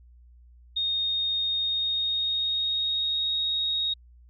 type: tone with pitch glide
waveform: sine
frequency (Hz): 3703 to 3757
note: A#7 to A#7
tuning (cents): -12 to +13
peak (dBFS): -24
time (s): 0.76-3.94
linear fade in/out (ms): 10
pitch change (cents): +25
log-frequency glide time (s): 1.55-3.34
effects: added 60 Hz sine -50 dBFS peak until 4.29 s